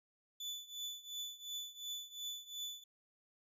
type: tone with tremolo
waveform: 35% pulse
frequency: 3482 Hz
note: A7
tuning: 19 cents flat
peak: -37 dBFS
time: 0.4-2.84 s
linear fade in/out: 5 ms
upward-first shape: triangle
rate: 2.8 Hz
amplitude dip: 90%
effects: resampled to 32000 Hz